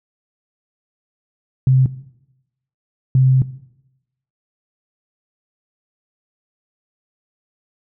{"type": "tone bursts at uneven times", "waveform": "sine", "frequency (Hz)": 130.81, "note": "C3", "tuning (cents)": 0, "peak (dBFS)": -9, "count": 2, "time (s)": [[1.67, 1.86], [3.15, 3.42]], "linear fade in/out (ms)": 2, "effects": ["noise-tail reverb RT60 0.9 s tail -17 dB re dry"]}